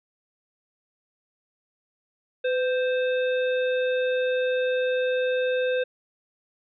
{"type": "harmonic tone with a mistuned harmonic", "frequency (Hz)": 523.3, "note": "C5", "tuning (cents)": 0, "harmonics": [1, 3, 5, 7], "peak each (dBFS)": [-22, -32, -36, -39], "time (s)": [2.44, 5.84], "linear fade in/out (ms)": 10, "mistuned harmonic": 1, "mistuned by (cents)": -57, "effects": []}